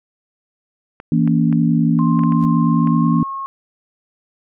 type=clicks; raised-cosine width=0.5 ms; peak=-18 dBFS; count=7; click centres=1.001 / 1.276 / 1.527 / 2.192 / 2.236 / 2.322 / 2.873 s
type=chord; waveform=sine; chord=A# diminished; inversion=second; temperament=equal with one note detuned; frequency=164.81 / 233.1 / 283.5 Hz; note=E3 / A#3 / C#4; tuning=0 / 0 / +39 cents; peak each=-15 / -16 / -19 dBFS; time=1.12-3.23 s; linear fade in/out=2 ms
type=tone with pitch glide; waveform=sine; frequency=1054 to 1086.1 Hz; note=C6 to C#6; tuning=+12 to -36 cents; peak=-23 dBFS; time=1.99-3.46 s; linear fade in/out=0 ms; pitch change=+52 cents; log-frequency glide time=2.65-3.25 s
type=tone with exponential growth; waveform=sawtooth; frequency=86.3 Hz; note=F2; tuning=20 cents flat; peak=-24 dBFS; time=2.34-2.45 s; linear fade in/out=0 ms; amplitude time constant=23 ms
effects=none